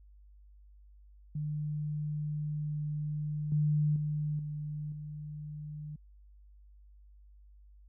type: tone with level steps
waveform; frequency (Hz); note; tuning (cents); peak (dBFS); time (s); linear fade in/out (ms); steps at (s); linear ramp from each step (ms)
sine; 150.1; D3; +38; -32 / -25 / -30 / -35 / -39; 1.35-5.96; 5; 3.52 / 3.96 / 4.39 / 4.92; 2
effects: added 50 Hz sine -54 dBFS peak until 7.88 s